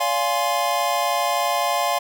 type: chord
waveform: square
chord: D half-diminished seventh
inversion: none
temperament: equal with one note detuned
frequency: 575.2 / 698.5 / 830.6 / 1046.5 Hz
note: D5 / F5 / Ab5 / C6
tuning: -36 / 0 / 0 / 0 cents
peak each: -28 / -24 / -27 / -25 dBFS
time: 0-1.99 s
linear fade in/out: 10 ms
effects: none